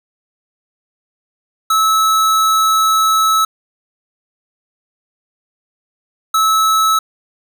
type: tone pair in turn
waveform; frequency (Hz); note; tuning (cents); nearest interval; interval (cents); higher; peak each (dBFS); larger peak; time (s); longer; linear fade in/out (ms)
square; 1300 / 1300; E6 / E6; -24 / -24; unison; 0; neither; -11; neither; 1.7-3.45 / 6.34-6.99; first; 5
effects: none